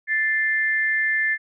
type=tone pair together; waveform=sine; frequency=1760 / 2093 Hz; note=A6 / C7; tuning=0 / 0 cents; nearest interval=minor third; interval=300 cents; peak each=-20 / -24 dBFS; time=0.07-1.38 s; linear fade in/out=50 ms; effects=none